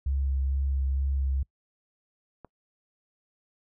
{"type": "tone with vibrato", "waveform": "sine", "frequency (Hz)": 67.8, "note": "C#2", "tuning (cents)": -38, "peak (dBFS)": -24, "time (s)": [0.06, 1.43], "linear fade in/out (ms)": 5, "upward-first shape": "sine", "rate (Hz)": 2.2, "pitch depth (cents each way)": 18}
{"type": "click", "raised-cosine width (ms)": 1, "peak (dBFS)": -30, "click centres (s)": 2.447}
{"effects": ["noise-tail reverb RT60 0.1 s tail -25 dB re dry"]}